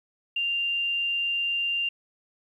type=tone; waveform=sine; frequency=2788 Hz; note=F7; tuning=4 cents flat; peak=-24 dBFS; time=0.36-1.89 s; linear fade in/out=5 ms; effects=10-bit